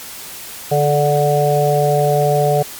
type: harmonic tone with a mistuned harmonic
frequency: 146.83 Hz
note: D3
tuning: in tune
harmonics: 1 / 3 / 4 / 5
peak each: -17 / -17 / -17 / -17 dBFS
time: 0.71-2.63 s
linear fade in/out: 10 ms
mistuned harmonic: 3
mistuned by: -25 cents
effects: white hiss -32 dBFS RMS until 2.79 s + MP3 96 kbps